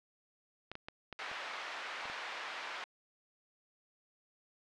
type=clicks; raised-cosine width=0.3 ms; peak=-27 dBFS; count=7; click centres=0.716 / 0.754 / 0.885 / 1.127 / 1.315 / 2.055 / 2.099 s
type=band-pass noise; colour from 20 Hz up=white; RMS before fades=-43 dBFS; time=1.19-2.84 s; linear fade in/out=0 ms; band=730 to 2200 Hz; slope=12 dB/octave
effects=low-pass 6000 Hz 12 dB/octave